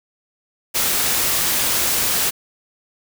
white noise, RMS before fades -19 dBFS, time 0.74-2.31 s, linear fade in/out 20 ms, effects none

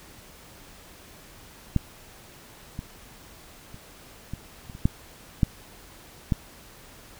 clicks, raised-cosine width 5 ms, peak -8 / -20 / -29 / -20 / -27 / -28 / -7 / -6 / -9 dBFS, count 9, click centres 1.763 / 2.791 / 3.744 / 4.336 / 4.698 / 4.751 / 4.855 / 5.432 / 6.322 s, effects pink hiss -49 dBFS RMS until 7.19 s

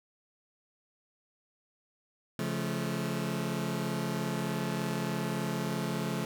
sawtooth chord, Db augmented, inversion none, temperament just, 138.59 / 173.24 / 216.5 Hz, Db3 / F3 / A3, 0 / -14 / -28 cents, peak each -32 / -31 / -31 dBFS, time 2.39-6.25 s, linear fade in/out 2 ms, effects none

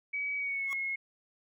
sine tone with pitch glide, 2274 to 2168 Hz, C#7 to C#7, +44 to -39 cents, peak -31 dBFS, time 0.13-0.96 s, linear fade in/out 10 ms, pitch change -83 cents, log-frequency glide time 0.37-0.72 s
25% pulse tone with exponential growth, 1116 Hz, C#6, 11 cents sharp, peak -32 dBFS, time 0.65-0.73 s, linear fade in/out 0 ms, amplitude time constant 17 ms
effects none

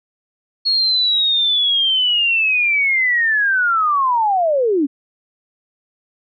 sine linear sweep, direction down, 4333 to 261.6 Hz, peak -13 dBFS, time 0.65-4.87 s, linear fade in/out 20 ms, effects none

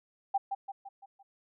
sine tone with echo, 789 Hz, G5, 11 cents sharp, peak -24 dBFS, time 0.34-0.38 s, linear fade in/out 10 ms, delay 170 ms, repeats 5, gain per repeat -6 dB, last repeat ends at 1.23 s, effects none

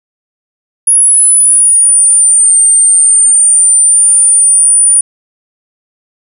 sine exponential two-way sweep, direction down then up, 10430 to 8820 to 9480 Hz, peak -3 dBFS, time 0.87-5.01 s, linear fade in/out 5 ms, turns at 2.62 s, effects none

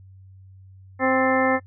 harmonic tone with a mistuned harmonic, 261.8 Hz, C4, 1 cent sharp, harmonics 1 / 2 / 3 / 4 / 5 / 7 / 8, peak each -23 / -22 / -25 / -28 / -28 / -26 / -29 dBFS, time 0.99-1.6 s, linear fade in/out 50 ms, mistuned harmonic 7, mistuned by -53 cents, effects noise-tail reverb RT60 0.1 s tail -24 dB re dry + added 95 Hz sine -44 dBFS peak until 1.66 s

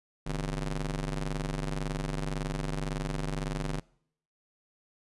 sawtooth ring-modulated tone, 98 Hz, G2, in tune, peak -24 dBFS, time 0.26-3.8 s, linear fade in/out 10 ms, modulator 59.9 Hz, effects noise-tail reverb RT60 0.7 s tail -24 dB re dry + resampled to 24000 Hz

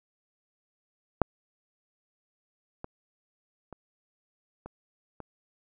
clicks, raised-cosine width 1 ms, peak -6 / -23 / -28 / -27 / -26 dBFS, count 5, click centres 1.217 / 2.844 / 3.727 / 4.66 / 5.203 s, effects none

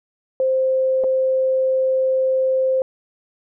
sine tone with dropouts, 523.3 Hz, C5, in tune, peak -15 dBFS, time 0.4-2.82 s, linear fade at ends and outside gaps 1 ms, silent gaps 1.038-1.042 s, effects none

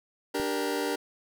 sawtooth chord, G minor, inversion second, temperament just, 294 / 392 / 470.4 Hz, D4 / G4 / Bb4, +2 / 0 / +16 cents, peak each -28 dBFS, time 0.34-0.96 s, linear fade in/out 10 ms
click, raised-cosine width 3 ms, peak -26 dBFS, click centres 0.399 s
effects none

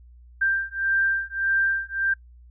sine beating tone pair, 1578 / 1579.7 Hz, G6 / G6, +11 / +13 cents, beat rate 1.7 Hz, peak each -24 dBFS, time 0.41-2.14 s, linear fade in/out 10 ms, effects noise-tail reverb RT60 0.1 s tail -23 dB re dry + added 60 Hz sine -46 dBFS peak until 2.5 s

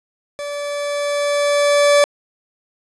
40% pulse tone with level ramp, 578 Hz, D5, 28 cents flat, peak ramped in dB -24 to -8 dBFS, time 0.39-2.04 s, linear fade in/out 0 ms, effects resampled to 24000 Hz + 8-bit

